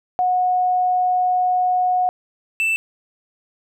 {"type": "tone pair in turn", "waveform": ["sine", "triangle"], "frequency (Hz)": [730, 2655], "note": ["F#5", "E7"], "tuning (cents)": [-24, 12], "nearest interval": "octave + minor seventh", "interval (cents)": 2236, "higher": "second", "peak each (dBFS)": -15, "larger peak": "neither", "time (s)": [[0.19, 2.09], [2.6, 2.76]], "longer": "first", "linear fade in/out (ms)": 0, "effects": []}